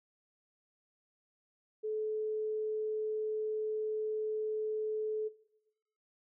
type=tone; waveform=sine; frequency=431.6 Hz; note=A4; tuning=33 cents flat; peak=-33 dBFS; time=1.83-5.29 s; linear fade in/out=20 ms; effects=noise-tail reverb RT60 0.9 s tail -17 dB re dry